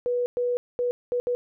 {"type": "tone bursts at uneven times", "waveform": "sine", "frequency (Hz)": 488.7, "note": "B4", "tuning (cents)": -18, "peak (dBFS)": -22, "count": 5, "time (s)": [[0.06, 0.26], [0.37, 0.57], [0.79, 0.91], [1.12, 1.2], [1.27, 1.35]], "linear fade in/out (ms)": 0, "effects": []}